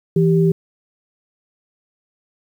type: tone pair together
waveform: sine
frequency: 164.81 / 392 Hz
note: E3 / G4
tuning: 0 / 0 cents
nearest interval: octave + minor third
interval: 1500 cents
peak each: -13 / -16 dBFS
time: 0.16-0.52 s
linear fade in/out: 5 ms
effects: 8-bit